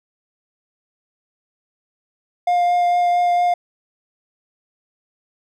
triangle tone with vibrato, 706 Hz, F5, 19 cents sharp, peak -12 dBFS, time 2.47-3.54 s, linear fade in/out 5 ms, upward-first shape triangle, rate 4.4 Hz, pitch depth 11 cents each way, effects none

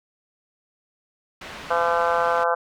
white low-pass noise, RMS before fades -38 dBFS, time 1.41-2.44 s, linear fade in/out 5 ms, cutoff 2400 Hz, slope 12 dB/octave
harmonic tone, 170 Hz, F3, 46 cents flat, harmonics 3 / 4 / 5 / 6 / 7 / 8 / 9, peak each -24 / -25 / -26 / -27 / -27 / -28 / -29 dBFS, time 1.7-2.55 s, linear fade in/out 10 ms
effects none

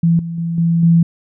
sine tone with level steps, 167.6 Hz, E3, 29 cents sharp, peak -9 / -21 / -17 / -11 / -7 dBFS, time 0.03-1.03 s, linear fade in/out 5 ms, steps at 0.19 / 0.38 / 0.58 / 0.83 s, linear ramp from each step 2 ms, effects none

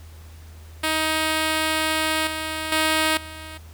5% pulse tone with level steps, 314.8 Hz, D#4, 20 cents sharp, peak -9 / -15 / -7 / -25 dBFS, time 0.83-3.58 s, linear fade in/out 10 ms, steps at 2.27 / 2.72 / 3.17 s, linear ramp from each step 2 ms, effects added 80 Hz sine -40 dBFS peak until 3.73 s + pink hiss -51 dBFS RMS until 3.73 s

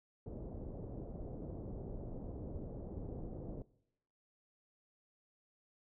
pink low-pass noise, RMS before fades -45 dBFS, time 0.26-3.62 s, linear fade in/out 2 ms, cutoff 570 Hz, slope 24 dB/octave, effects noise-tail reverb RT60 0.8 s tail -21 dB re dry

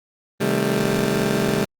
20% pulse chord, A half-diminished seventh, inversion first, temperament just, 132 / 158.4 / 198 / 220 Hz, C3 / Eb3 / G3 / A3, +16 / +31 / +18 / 0 cents, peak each -21 / -22 / -18 / -19 dBFS, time 0.4-1.65 s, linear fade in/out 10 ms, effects Opus 24 kbps

